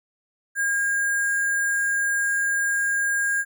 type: tone with sample-and-hold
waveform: sine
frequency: 1621 Hz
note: G#6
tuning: 42 cents flat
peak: -20 dBFS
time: 0.55-3.45 s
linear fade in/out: 50 ms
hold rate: 8820 Hz
effects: none